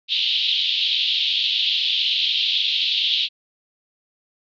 pink band-pass noise, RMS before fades -21 dBFS, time 0.08-3.29 s, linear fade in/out 50 ms, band 3000 to 3900 Hz, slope 48 dB/octave, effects none

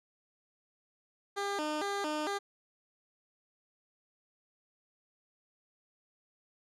15% pulse tone with vibrato, 349.2 Hz, F4, in tune, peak -26 dBFS, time 1.36-2.39 s, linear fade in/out 20 ms, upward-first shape square, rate 2.2 Hz, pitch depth 240 cents each way, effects low-pass 8000 Hz 12 dB/octave

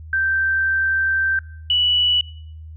sine tone pair in turn, 1563 / 2951 Hz, G6 / F#7, -6 / -5 cents, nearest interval major seventh, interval 1101 cents, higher second, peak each -16 / -14 dBFS, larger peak second, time 0.13-1.39 / 1.7-2.21 s, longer first, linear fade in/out 2 ms, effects noise-tail reverb RT60 0.7 s tail -23 dB re dry + added 79 Hz sine -34 dBFS peak until 2.76 s

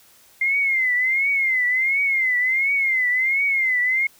sine tone with vibrato, 2100 Hz, C7, 6 cents sharp, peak -17 dBFS, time 0.41-4.07 s, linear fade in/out 5 ms, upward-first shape triangle, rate 1.4 Hz, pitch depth 130 cents each way, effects white hiss -53 dBFS RMS until 4.19 s

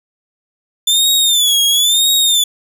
sawtooth tone with vibrato, 3520 Hz, A7, in tune, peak -7 dBFS, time 0.87-2.44 s, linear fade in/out 5 ms, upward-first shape sine, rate 0.99 Hz, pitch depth 120 cents each way, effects none

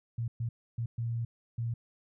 sine tone bursts at uneven times, 116.54 Hz, A#2, in tune, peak -30 dBFS, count 5, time 0.18-0.28 / 0.4-0.49 / 0.78-0.86 / 0.98-1.25 / 1.58-1.74 s, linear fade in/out 5 ms, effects none

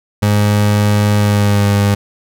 30% pulse tone with pitch glide, 103.83 to 101.46 Hz, G#2 to G#2, 0 to -40 cents, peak -7 dBFS, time 0.22-1.95 s, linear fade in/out 10 ms, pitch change -40 cents, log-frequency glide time 1.18-1.66 s, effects none

